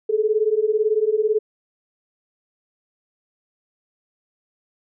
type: beating tone pair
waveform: sine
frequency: 420.8 / 438.8 Hz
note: G#4 / A4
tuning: +23 / -5 cents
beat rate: 18 Hz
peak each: -20 / -19 dBFS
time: 0.09-1.39 s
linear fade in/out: 10 ms
effects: none